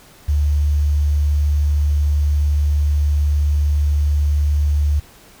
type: tone with quantisation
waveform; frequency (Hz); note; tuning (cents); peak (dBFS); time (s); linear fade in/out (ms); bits
sine; 73.42; D2; 0; -13; 0.28-5; 10; 7
effects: pink hiss -46 dBFS RMS until 5.4 s